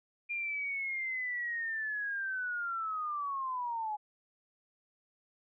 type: linear sweep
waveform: sine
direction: down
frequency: 2413 to 830.6 Hz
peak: -33 dBFS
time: 0.29-3.97 s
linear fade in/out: 20 ms
effects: none